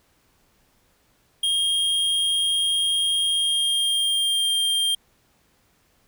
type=tone with pitch glide; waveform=square; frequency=3235 to 3192 Hz; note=G#7 to G7; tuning=-46 to +31 cents; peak=-20 dBFS; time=1.43-4.95 s; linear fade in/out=5 ms; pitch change=-23 cents; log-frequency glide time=3.26-4.51 s; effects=pink hiss -63 dBFS RMS until 6.07 s